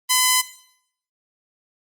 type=tone; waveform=5% pulse; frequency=1014 Hz; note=B5; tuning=45 cents sharp; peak=-3 dBFS; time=0.09-0.42 s; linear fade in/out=20 ms; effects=noise-tail reverb RT60 0.7 s tail -17 dB re dry + Opus 32 kbps